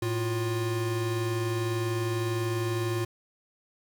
square tone pair together, 110.9 / 352.7 Hz, A2 / F4, +14 / +17 cents, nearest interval octave + minor sixth, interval 2003 cents, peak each -30 / -31 dBFS, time 0.02-3.05 s, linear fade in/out 5 ms, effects 11-bit

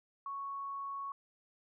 sine tone, 1108.7 Hz, C#6, in tune, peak -38 dBFS, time 0.26-1.12 s, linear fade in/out 2 ms, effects none

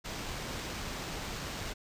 pink noise with sample-and-hold, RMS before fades -39 dBFS, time 0.04-1.74 s, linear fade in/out 20 ms, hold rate 11025 Hz, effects resampled to 32000 Hz

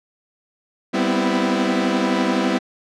sawtooth chord, C major seventh, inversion second, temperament equal with one note detuned, 196 / 246.9 / 258.6 / 329.6 Hz, G3 / B3 / C4 / E4, 0 / 0 / -20 / 0 cents, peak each -19 dBFS, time 0.93-2.59 s, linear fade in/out 20 ms, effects low-pass 5000 Hz 12 dB/octave

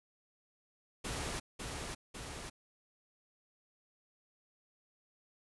pink noise with echo, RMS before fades -39 dBFS, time 1.04-1.4 s, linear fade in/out 10 ms, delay 550 ms, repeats 2, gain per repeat -3 dB, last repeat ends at 2.5 s, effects resampled to 24000 Hz

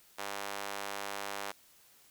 sawtooth tone with high-pass filter, 100 Hz, G2, 35 cents sharp, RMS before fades -40 dBFS, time 0.18-1.52 s, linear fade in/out 10 ms, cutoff 730 Hz, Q 0.87, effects white hiss -62 dBFS RMS until 2.1 s

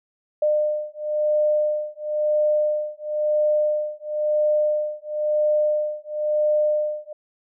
sine beating tone pair, 603 / 603.98 Hz, D5 / D5, +46 / +48 cents, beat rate 0.98 Hz, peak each -22 dBFS, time 0.42-7.13 s, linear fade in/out 5 ms, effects none

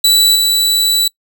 sawtooth tone with level steps, 3951 Hz, B7, in tune, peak -4 / -7 dBFS, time 0.04-1.08 s, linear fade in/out 5 ms, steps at 0.35 s, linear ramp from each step 10 ms, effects noise-tail reverb RT60 0.1 s tail -25 dB re dry

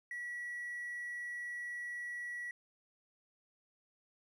triangle tone with hard clipping, 1936 Hz, B6, 35 cents flat, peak -40 dBFS, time 0.11-2.51 s, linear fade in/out 2 ms, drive 4 dB, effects none

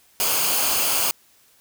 white noise with comb filter, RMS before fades -21 dBFS, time 0.2-1.11 s, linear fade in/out 0 ms, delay 0.53 ms, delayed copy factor -0.55, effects white hiss -57 dBFS RMS until 1.6 s

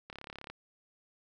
click train, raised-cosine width 0.3 ms, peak -28 dBFS, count 15, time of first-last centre 0.1-0.5 s, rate 35 Hz, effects none

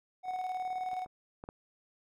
triangle tone with tremolo, 740 Hz, F#5, in tune, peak -30 dBFS, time 0.23-1.07 s, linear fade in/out 50 ms, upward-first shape square, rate 19 Hz, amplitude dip 40%
clicks, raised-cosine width 1 ms, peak -38 / -37 / -30 / -28 dBFS, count 4, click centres 0.932 / 1.061 / 1.439 / 1.489 s
effects none

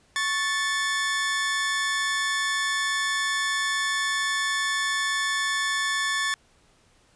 sawtooth tone pair together, 1105 / 1754.1 Hz, C#6 / A6, -6 / -6 cents, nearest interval minor sixth, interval 800 cents, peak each -26 / -21 dBFS, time 0.16-6.34 s, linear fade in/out 0 ms, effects pink hiss -61 dBFS RMS until 7.15 s + resampled to 22050 Hz

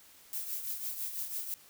violet noise with tremolo, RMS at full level -35 dBFS, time 0.33-1.54 s, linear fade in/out 0 ms, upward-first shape triangle, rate 6 Hz, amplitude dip 65%, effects white hiss -58 dBFS RMS until 1.69 s

